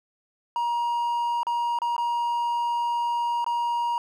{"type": "tone with dropouts", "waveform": "triangle", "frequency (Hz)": 948, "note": "A#5", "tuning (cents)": 29, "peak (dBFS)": -21, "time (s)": [0.56, 3.98], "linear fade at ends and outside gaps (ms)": 1, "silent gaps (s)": [[1.432, 1.468], [1.788, 1.818], [1.965, 1.98], [3.444, 3.464]], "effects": []}